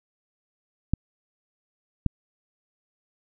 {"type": "clicks", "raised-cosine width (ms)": 5, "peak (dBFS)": -9, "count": 2, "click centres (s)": [0.936, 2.063], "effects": []}